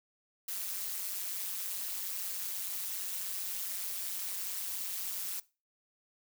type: noise with amplitude modulation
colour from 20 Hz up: blue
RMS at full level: -34 dBFS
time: 0.48-5.4 s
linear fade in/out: 5 ms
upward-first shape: sine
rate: 191 Hz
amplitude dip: 85%
effects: noise-tail reverb RT60 0.3 s tail -20 dB re dry